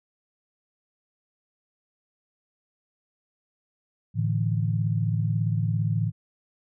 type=chord; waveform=sine; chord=A suspended fourth; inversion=none; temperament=equal; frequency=110 / 146.83 / 164.81 Hz; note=A2 / D3 / E3; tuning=0 / 0 / 0 cents; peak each=-24 / -29 / -28 dBFS; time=4.14-6.12 s; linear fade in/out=50 ms; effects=none